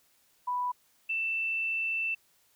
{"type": "tone pair in turn", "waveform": "sine", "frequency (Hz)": [988, 2665], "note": ["B5", "E7"], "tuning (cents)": [0, 18], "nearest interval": "octave + perfect fourth", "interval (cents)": 1718, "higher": "second", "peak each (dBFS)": -28, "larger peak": "neither", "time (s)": [[0.47, 0.72], [1.09, 2.15]], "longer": "second", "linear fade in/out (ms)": 10, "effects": ["white hiss -67 dBFS RMS until 2.55 s"]}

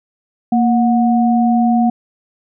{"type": "tone pair together", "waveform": "sine", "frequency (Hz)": [232.3, 730], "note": ["A#3", "F#5"], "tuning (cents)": [-6, -24], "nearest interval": "octave + minor sixth", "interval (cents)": 1982, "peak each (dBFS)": [-11, -16], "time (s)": [0.52, 1.9], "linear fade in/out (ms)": 5, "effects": []}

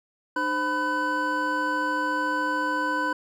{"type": "tone cluster", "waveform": "triangle", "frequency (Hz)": [302.3, 520, 997, 1510], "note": ["D#4", "C5", "B5", "F#6"], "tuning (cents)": [-50, -11, 16, 35], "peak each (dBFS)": [-29, -32, -25, -26], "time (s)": [0.36, 3.13], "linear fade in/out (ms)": 5, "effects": []}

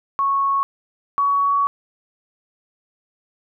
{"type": "tone pair in turn", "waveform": "sine", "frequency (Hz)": [1104, 1124.6], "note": ["C#6", "C#6"], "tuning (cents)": [-7, 25], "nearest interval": "unison", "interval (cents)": 32, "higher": "second", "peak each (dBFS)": [-16, -15], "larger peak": "second", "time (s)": [[0.19, 0.63], [1.18, 1.67]], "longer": "second", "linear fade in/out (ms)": 0, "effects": []}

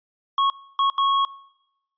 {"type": "tone bursts at uneven times", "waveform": "square", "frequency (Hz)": 1100, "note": "C#6", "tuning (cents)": -14, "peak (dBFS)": -18, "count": 3, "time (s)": [[0.38, 0.5], [0.79, 0.9], [0.98, 1.25]], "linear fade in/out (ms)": 2, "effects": ["noise-tail reverb RT60 0.9 s tail -22 dB re dry", "resampled to 11025 Hz"]}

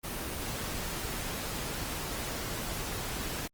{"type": "noise", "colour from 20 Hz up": "pink", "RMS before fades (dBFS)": -36, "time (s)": [0.03, 3.48], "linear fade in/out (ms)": 20, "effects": ["Opus 24 kbps"]}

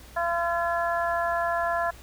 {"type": "harmonic tone", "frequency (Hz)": 341.1, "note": "F4", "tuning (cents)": -41, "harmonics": [2, 3, 4, 5], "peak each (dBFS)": [-26, -30, -32, -31], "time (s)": [0.16, 1.91], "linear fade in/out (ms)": 10, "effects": ["added 60 Hz sine -47 dBFS peak until 2.02 s", "pink hiss -50 dBFS RMS until 2.02 s"]}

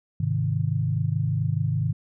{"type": "chord", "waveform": "sine", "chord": "Ab major", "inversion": "none", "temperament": "equal", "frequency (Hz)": [103.83, 130.81, 155.56], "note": ["Ab2", "C3", "Eb3"], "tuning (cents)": [0, 0, 0], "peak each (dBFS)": -26, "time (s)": [0.2, 1.93], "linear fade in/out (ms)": 5, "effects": []}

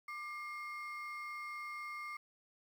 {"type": "ring-modulated tone", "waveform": "triangle", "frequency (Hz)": 1661.2, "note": "G#6", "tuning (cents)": 0, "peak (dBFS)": -37, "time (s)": [0.08, 2.17], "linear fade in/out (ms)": 5, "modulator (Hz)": 472, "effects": ["11-bit"]}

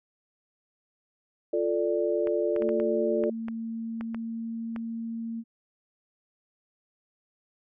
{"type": "chord", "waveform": "sine", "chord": "D minor", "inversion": "first", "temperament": "equal", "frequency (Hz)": [349.2, 440, 587.3], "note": ["F4", "A4", "D5"], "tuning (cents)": [0, 0, 0], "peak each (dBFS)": -28, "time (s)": [1.53, 3.3], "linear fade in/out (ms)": 5}
{"type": "clicks", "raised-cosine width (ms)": 0.5, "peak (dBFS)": -24, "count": 10, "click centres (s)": [2.272, 2.563, 2.622, 2.691, 2.8, 3.238, 3.484, 4.01, 4.146, 4.762]}
{"type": "tone with pitch glide", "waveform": "sine", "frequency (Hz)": [225.5, 228.5], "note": ["A3", "A#3"], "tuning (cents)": [43, -34], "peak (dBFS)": -31, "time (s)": [2.59, 5.44], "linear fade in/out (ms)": 50, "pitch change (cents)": 23, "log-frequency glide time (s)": [2.71, 4.77]}
{"effects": []}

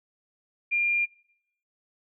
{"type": "tone", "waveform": "sine", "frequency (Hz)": 2400, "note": "D7", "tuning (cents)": 37, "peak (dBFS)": -22, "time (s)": [0.71, 1.06], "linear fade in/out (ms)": 20, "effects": ["noise-tail reverb RT60 0.7 s tail -21 dB re dry"]}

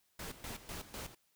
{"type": "noise with tremolo", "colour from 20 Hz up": "pink", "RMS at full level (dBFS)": -44, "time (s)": [0.19, 1.15], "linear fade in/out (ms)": 5, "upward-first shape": "square", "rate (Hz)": 4, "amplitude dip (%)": 75, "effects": ["white hiss -75 dBFS RMS until 1.35 s"]}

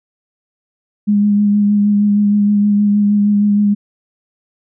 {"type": "tone with vibrato", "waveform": "sine", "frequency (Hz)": 205.6, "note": "G#3", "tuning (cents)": -17, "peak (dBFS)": -9, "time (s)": [1.07, 3.75], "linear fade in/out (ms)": 20, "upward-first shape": "sine", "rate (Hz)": 6.4, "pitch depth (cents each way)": 19, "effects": []}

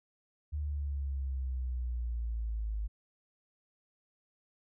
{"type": "exponential sweep", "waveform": "sine", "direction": "down", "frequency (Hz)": [75.1, 51.91], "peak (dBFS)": -32, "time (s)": [0.52, 2.88], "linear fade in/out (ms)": 20, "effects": []}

